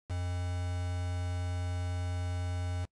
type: tone with quantisation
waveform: triangle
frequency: 89 Hz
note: F2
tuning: 33 cents sharp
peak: -30 dBFS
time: 0.09-2.86 s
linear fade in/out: 20 ms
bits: 7
effects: noise-tail reverb RT60 0.1 s tail -23 dB re dry + resampled to 22050 Hz